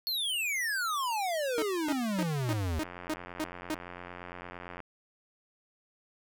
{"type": "exponential sweep", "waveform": "square", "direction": "down", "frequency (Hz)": [4410, 76], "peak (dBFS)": -30, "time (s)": [0.07, 2.79], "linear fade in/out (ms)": 0}
{"type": "tone bursts", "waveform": "sawtooth", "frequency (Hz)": 311.1, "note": "D#4", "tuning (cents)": 0, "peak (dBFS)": -26, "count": 8, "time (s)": [1.58, 3.744], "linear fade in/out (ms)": 0, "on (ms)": 43, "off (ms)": 260}
{"type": "click train", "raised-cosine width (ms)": 0.5, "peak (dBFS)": -27, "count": 178, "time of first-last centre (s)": [2.81, 4.803], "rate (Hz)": 88.8}
{"effects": []}